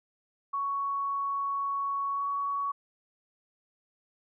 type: tone with pitch glide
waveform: sine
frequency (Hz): 1114 to 1122.4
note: C#6 to C#6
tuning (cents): +8 to +21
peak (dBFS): -28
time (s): 0.53-2.72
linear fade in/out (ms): 10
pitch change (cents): +13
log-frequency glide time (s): 2.13-2.23
effects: none